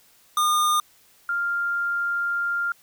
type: tone pair in turn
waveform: square / sine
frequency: 1215 / 1397 Hz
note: D#6 / F6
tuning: -42 / 0 cents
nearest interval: major second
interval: 242 cents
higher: second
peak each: -19 / -22 dBFS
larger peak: first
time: 0.37-0.8 / 1.29-2.72 s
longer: second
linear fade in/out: 2 ms
effects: white hiss -57 dBFS RMS until 2.82 s